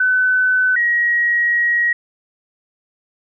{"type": "tone pair in turn", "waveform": "sine", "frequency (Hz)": [1509, 1897.9], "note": ["F#6", "A#6"], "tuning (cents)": [34, 31], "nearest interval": "major third", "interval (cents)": 397, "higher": "second", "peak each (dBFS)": [-12, -13], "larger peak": "first", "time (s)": [[0, 0.76], [0.76, 1.93]], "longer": "second", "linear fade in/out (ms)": 5, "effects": []}